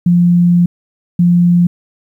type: tone bursts at uneven times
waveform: sine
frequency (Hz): 174.61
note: F3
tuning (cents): 0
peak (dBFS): -6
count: 2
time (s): 0.06-0.66 / 1.19-1.67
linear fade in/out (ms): 5
effects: 8-bit